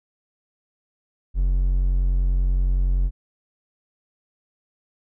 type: tone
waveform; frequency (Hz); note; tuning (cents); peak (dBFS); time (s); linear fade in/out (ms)
triangle; 45.26; F#1; -37; -15; 1.34-3.11; 50
effects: none